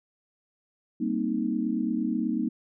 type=chord; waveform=sine; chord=C minor seventh; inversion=second; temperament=equal; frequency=196 / 233.1 / 261.6 / 311.1 Hz; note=G3 / Bb3 / C4 / Eb4; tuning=0 / 0 / 0 / 0 cents; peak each=-33 / -28 / -32 / -30 dBFS; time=1-2.49 s; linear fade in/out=10 ms; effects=none